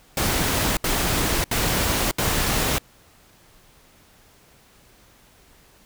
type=noise bursts; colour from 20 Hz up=pink; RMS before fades=-22 dBFS; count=4; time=0.17-2.783 s; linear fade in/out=2 ms; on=600 ms; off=71 ms; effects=pink hiss -54 dBFS RMS until 5.85 s

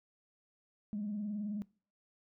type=tone with vibrato; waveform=sine; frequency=207.7 Hz; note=G#3; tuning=in tune; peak=-34 dBFS; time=0.93-1.62 s; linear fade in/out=0 ms; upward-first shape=sine; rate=19 Hz; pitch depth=67 cents each way; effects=noise-tail reverb RT60 0.4 s tail -23 dB re dry + tanh soft clip ceiling -31 dBFS

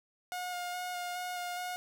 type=tone with vibrato; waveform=sawtooth; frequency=717 Hz; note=F5; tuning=45 cents sharp; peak=-32 dBFS; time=0.32-1.76 s; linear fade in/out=0 ms; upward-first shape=square; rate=2.4 Hz; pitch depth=13 cents each way; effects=none

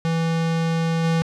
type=tone with level steps; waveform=square; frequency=164.5 Hz; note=E3; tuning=3 cents flat; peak=-20 / -18 dBFS; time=0.05-1.22 s; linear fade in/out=0 ms; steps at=1.03 s; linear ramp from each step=20 ms; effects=low-pass 6000 Hz 12 dB/octave + 9-bit

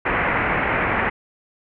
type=low-pass noise; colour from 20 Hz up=white; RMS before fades=-21 dBFS; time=0.05-1.1 s; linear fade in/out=10 ms; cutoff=2300 Hz; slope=48 dB/octave; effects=none

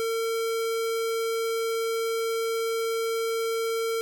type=tone; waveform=square; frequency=454.1 Hz; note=A#4; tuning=45 cents flat; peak=-26 dBFS; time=0-4.01 s; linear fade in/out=0 ms; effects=none

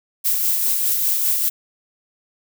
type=noise with tremolo; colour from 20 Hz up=violet; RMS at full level=-18 dBFS; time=0.24-1.5 s; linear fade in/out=20 ms; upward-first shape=sine; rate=5 Hz; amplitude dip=30%; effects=none

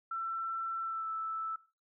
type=tone with pitch glide; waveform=sine; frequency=1341 to 1317.2 Hz; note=E6 to E6; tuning=+29 to -2 cents; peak=-34 dBFS; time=0.11-1.56 s; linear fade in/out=5 ms; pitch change=-31 cents; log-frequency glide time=0.82-1.09 s; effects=noise-tail reverb RT60 0.3 s tail -17 dB re dry

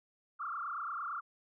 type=tone with frequency modulation; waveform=sine; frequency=1270 Hz; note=D#6; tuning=35 cents sharp; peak=-36 dBFS; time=0.39-1.21 s; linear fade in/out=20 ms; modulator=28.8 Hz; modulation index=4.9; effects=none

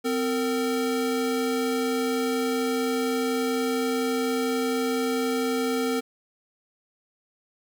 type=tone pair together; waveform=square; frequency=257.6 / 457.4 Hz; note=C4 / A#4; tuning=-27 / -33 cents; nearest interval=minor seventh; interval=994 cents; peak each=-27 dBFS; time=0.04-6.01 s; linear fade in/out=20 ms; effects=none

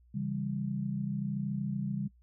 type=chord; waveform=sine; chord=C# diminished; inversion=none; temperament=just; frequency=138.59 / 166.31 / 199.57 Hz; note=C#3 / E3 / G3; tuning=0 / +16 / +31 cents; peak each=-35 / -39 / -34 dBFS; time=0.14-2.08 s; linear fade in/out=10 ms; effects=noise-tail reverb RT60 0.1 s tail -21 dB re dry + added 60 Hz sine -59 dBFS peak until 2.22 s

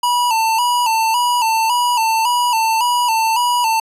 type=tone with vibrato; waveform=square; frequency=932.3 Hz; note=A#5; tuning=in tune; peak=-14 dBFS; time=0.03-3.8 s; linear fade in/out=5 ms; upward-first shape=square; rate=1.8 Hz; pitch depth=73 cents each way; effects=resampled to 32000 Hz

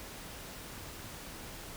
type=silence; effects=pink hiss -46 dBFS RMS until 1.76 s

